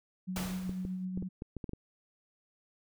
sine tone with tremolo, 185 Hz, F#3, in tune, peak -33 dBFS, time 0.27-1.29 s, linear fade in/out 20 ms, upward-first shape sine, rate 8 Hz, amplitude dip 30%
pink noise with exponential decay, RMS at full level -36 dBFS, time 0.36-1.05 s, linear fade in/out 2 ms, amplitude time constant 150 ms
clicks, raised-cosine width 3 ms, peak -26 dBFS, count 9, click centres 0.694 / 0.851 / 1.175 / 1.225 / 1.421 / 1.567 / 1.642 / 1.693 / 1.734 s
effects none

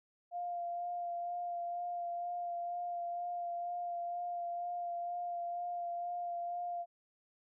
sine tone with vibrato, 698.5 Hz, F5, in tune, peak -36 dBFS, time 0.31-6.86 s, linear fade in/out 50 ms, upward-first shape sine, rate 2.1 Hz, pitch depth 16 cents each way, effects none

